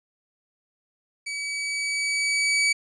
sawtooth tone with level ramp, 2282 Hz, C#7, 50 cents sharp, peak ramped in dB -26 to -15 dBFS, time 1.26-2.73 s, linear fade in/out 10 ms, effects resampled to 22050 Hz

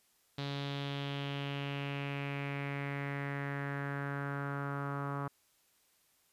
sawtooth tone with low-pass filter sweep, 140.8 Hz, C#3, 27 cents sharp, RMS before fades -38 dBFS, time 0.38-5.28 s, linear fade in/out 5 ms, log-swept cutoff 3900 to 1200 Hz, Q 4, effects white hiss -71 dBFS RMS until 6.32 s + resampled to 32000 Hz

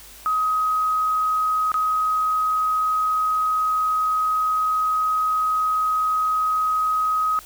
sine tone with dropouts, 1262 Hz, D#6, 24 cents sharp, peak -18 dBFS, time 0.26-7.39 s, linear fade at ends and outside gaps 0 ms, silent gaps 1.718-1.742 s, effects added 50 Hz sine -50 dBFS peak until 7.45 s + white hiss -44 dBFS RMS until 7.45 s

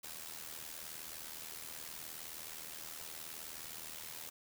white noise with amplitude modulation, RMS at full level -44 dBFS, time 0.03-4.3 s, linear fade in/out 10 ms, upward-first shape sine, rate 79.2 Hz, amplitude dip 70%, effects none

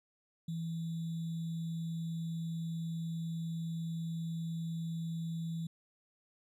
sine tone with sample-and-hold, 164.81 Hz, E3, in tune, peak -35 dBFS, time 0.48-5.67 s, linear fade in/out 5 ms, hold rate 3675 Hz, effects resampled to 32000 Hz

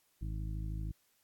harmonic tone, 53 Hz, G#1, 36 cents sharp, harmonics 1 / 2 / 3 / 4 / 5 / 6, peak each -37 / -42 / -45 / -56 / -58 / -53 dBFS, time 0.21-0.92 s, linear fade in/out 10 ms, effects white hiss -73 dBFS RMS until 1.23 s + AAC 64 kbps

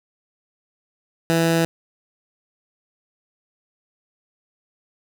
15% pulse tone, 165.4 Hz, E3, 6 cents sharp, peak -10 dBFS, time 1.3-1.65 s, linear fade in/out 0 ms, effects none

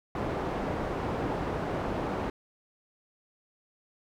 white low-pass noise, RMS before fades -32 dBFS, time 0.15-2.3 s, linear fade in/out 2 ms, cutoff 690 Hz, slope 12 dB/octave, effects none

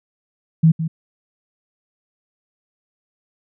sine tone with echo, 161.4 Hz, E3, 36 cents flat, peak -8 dBFS, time 0.63-0.72 s, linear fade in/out 10 ms, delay 160 ms, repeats 1, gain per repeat -11 dB, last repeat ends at 0.88 s, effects none

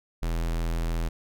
square tone, 41.55 Hz, E1, 15 cents sharp, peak -26 dBFS, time 0.22-1.09 s, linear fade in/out 10 ms, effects none

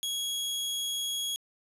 sawtooth tone, 3322 Hz, G#7, in tune, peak -27 dBFS, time 0.03-1.36 s, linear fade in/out 0 ms, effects resampled to 32000 Hz + 9-bit

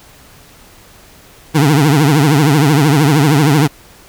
25% pulse tone with vibrato, 146.83 Hz, D3, in tune, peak -4 dBFS, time 1.54-3.68 s, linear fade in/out 20 ms, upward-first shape triangle, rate 13 Hz, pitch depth 190 cents each way, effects pink hiss -42 dBFS RMS until 4.08 s

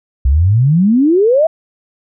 sine exponential sweep, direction up, 61.4 to 667 Hz, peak -7 dBFS, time 0.25-1.47 s, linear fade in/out 5 ms, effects none

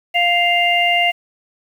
harmonic tone, 698.5 Hz, F5, in tune, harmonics 1 / 3 / 4, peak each -17 / -17 / -17 dBFS, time 0.14-1.12 s, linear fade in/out 20 ms, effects 7-bit

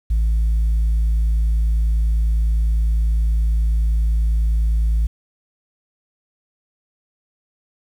sine tone, 54.9 Hz, A1, 3 cents flat, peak -12 dBFS, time 0.1-5.07 s, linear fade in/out 10 ms, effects tanh soft clip ceiling -13 dBFS + 8-bit

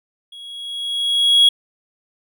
triangle tone with level ramp, 3322 Hz, G#7, in tune, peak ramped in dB -34 to -5 dBFS, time 0.32-1.49 s, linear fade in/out 5 ms, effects tanh soft clip ceiling -1 dBFS

